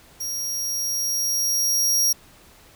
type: tone with level ramp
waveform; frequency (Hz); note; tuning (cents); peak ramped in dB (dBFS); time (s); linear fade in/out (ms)
sawtooth; 5640; F8; +16; -24 to -14; 0.2-2.13; 10
effects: pink hiss -51 dBFS RMS until 2.75 s